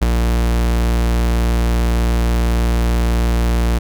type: tone with ADSR envelope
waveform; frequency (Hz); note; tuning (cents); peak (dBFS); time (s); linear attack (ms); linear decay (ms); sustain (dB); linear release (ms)
45% pulse; 58.27; A#1; 0; -9; 0.01-3.79; 17; 11; -4; 11
effects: none